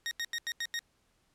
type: tone bursts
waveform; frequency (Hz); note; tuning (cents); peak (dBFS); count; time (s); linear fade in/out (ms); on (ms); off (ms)
20% pulse; 1864.7; A#6; 0; -27; 6; 0.06-0.791; 0; 51; 85
effects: pink hiss -72 dBFS RMS until 1.34 s + low-pass 11000 Hz 12 dB/octave